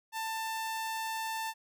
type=tone; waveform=sawtooth; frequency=890 Hz; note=A5; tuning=20 cents sharp; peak=-30 dBFS; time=0.12-1.54 s; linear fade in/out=50 ms; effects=none